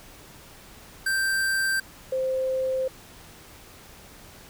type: tone pair in turn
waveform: square / sine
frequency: 1568 / 522.2 Hz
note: G6 / C5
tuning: 0 / -3 cents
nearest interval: octave + perfect fifth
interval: 1903 cents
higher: first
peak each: -23 / -23 dBFS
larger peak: neither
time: 1.06-1.8 / 2.12-2.88 s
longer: second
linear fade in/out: 5 ms
effects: pink hiss -48 dBFS RMS until 4.49 s